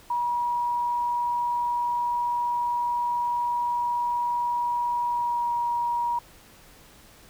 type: tone with pitch glide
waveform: sine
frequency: 961 to 952.7 Hz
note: B5 to A#5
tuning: -48 to +37 cents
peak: -23 dBFS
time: 0.1-6.19 s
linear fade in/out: 5 ms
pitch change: -15 cents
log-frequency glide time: 5.06-5.51 s
effects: pink hiss -52 dBFS RMS until 7.29 s